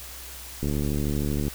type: click train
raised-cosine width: 3 ms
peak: -15 dBFS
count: 63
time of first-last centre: 0.63-1.48 s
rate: 72.9 Hz
effects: added 63 Hz sine -44 dBFS peak until 1.54 s + white hiss -41 dBFS RMS until 1.54 s